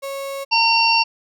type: tone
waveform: 35% pulse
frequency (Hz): 550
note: C#5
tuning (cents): -14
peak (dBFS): -24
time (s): 0.02-0.45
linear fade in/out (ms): 20
type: harmonic tone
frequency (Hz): 913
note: A#5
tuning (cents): -36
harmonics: 1 / 3 / 5 / 6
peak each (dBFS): -17 / -17 / -20 / -23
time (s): 0.51-1.04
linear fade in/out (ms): 20
effects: none